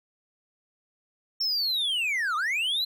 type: linear two-way sweep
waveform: triangle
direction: down then up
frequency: 5470 to 1174.7 to 4140 Hz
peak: -23 dBFS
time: 1.4-2.85 s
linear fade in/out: 10 ms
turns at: 2.36 s
effects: none